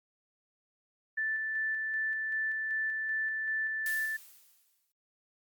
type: tone with tremolo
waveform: sine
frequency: 1760 Hz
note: A6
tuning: in tune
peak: -29 dBFS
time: 1.17-4.17 s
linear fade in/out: 10 ms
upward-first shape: square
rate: 2.6 Hz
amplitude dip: 25%
type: noise with exponential decay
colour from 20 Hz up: blue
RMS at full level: -39 dBFS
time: 3.86-4.92 s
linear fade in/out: 1 ms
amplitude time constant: 230 ms
effects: Opus 48 kbps